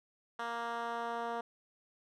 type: tone with band-pass filter sweep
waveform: 10% pulse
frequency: 233.8 Hz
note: A#3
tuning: 5 cents sharp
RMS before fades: -38 dBFS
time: 0.39-1.41 s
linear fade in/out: 5 ms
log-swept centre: 1300 to 700 Hz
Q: 0.93
effects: none